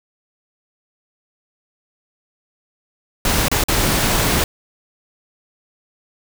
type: noise with dropouts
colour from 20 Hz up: pink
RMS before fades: -17 dBFS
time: 3.25-4.44 s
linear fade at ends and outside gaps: 1 ms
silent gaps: 3.483-3.515 / 3.638-3.684 s
effects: none